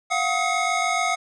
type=tone cluster; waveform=square; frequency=696 / 743 / 1267 / 2171 Hz; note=F5 / F#5 / D#6 / C#7; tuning=-6 / +7 / +31 / -37 cents; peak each=-27 dBFS; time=0.1-1.16 s; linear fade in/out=20 ms; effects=resampled to 22050 Hz